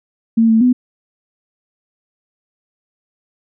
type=tone with pitch steps; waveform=sine; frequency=226.8 / 223.2 / 249.5 Hz; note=A#3 / A3 / B3; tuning=-47 / +25 / +18 cents; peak=-8 dBFS; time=0.37-0.73 s; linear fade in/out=10 ms; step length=120 ms; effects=none